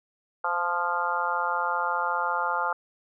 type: harmonic tone with a mistuned harmonic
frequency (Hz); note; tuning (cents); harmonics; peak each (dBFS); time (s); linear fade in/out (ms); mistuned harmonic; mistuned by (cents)
174.61; F3; 0; 3 / 4 / 5 / 6 / 7 / 8; -35 / -35 / -29 / -33 / -30 / -30; 0.44-2.73; 5; 3; -16
effects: none